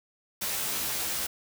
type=noise with comb filter; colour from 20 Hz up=white; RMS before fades=-31 dBFS; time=0.41-1.27 s; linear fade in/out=10 ms; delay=15 ms; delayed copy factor=+1; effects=none